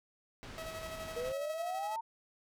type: low-pass noise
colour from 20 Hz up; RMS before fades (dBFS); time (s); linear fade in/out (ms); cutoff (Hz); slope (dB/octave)
pink; -48; 0.43-1.32; 0; 4900; 12
type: tone with tremolo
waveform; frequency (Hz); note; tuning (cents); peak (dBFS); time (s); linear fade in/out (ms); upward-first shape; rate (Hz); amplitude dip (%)
sawtooth; 645; E5; -38; -37; 0.58-1.96; 0; square; 12; 35
type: exponential sweep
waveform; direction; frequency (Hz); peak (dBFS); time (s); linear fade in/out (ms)
sine; up; 470 to 925; -35; 1.16-2.01; 10
effects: none